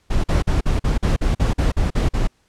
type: noise bursts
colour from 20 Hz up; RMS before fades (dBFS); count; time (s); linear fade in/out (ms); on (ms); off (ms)
brown; -17; 12; 0.1-2.275; 10; 140; 45
effects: pink hiss -62 dBFS RMS until 2.48 s + low-pass 9000 Hz 12 dB/octave